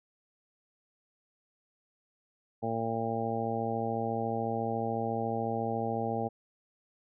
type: harmonic tone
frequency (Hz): 114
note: A#2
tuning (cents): -38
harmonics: 1 / 2 / 3 / 4 / 5 / 6 / 7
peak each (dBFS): -38 / -36 / -41 / -36 / -39 / -38 / -35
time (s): 2.62-6.29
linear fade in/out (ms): 20
effects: none